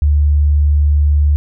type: tone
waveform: sine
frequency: 73.42 Hz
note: D2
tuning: in tune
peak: -8 dBFS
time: 0.02-1.36 s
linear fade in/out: 0 ms
effects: none